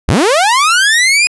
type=linear sweep; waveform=sawtooth; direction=up; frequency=42.07 to 2500 Hz; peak=-4 dBFS; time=0.08-1.27 s; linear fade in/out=0 ms; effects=resampled to 24000 Hz